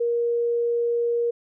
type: tone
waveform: sine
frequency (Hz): 472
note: A#4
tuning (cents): +22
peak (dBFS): -20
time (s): 0-1.31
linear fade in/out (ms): 10
effects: none